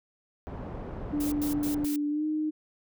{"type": "low-pass noise", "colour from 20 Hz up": "pink", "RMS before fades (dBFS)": -38, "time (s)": [0.47, 1.85], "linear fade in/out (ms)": 0, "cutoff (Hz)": 820, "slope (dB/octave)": 12}
{"type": "tone with pitch glide", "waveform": "sine", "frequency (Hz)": [293.6, 307.7], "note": ["D4", "D#4"], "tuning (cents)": [0, -19], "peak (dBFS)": -26, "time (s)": [1.12, 2.51], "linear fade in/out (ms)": 20, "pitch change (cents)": 81, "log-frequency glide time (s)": [2.09, 2.25]}
{"type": "noise bursts", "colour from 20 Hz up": "blue", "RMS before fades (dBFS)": -38, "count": 4, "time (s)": [1.2, 1.962], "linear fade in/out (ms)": 5, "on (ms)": 120, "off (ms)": 94}
{"effects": []}